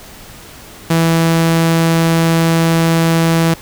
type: tone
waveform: sawtooth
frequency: 164.81 Hz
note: E3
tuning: in tune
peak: -6 dBFS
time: 0.9-3.54 s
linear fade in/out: 5 ms
effects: pink hiss -36 dBFS RMS until 3.61 s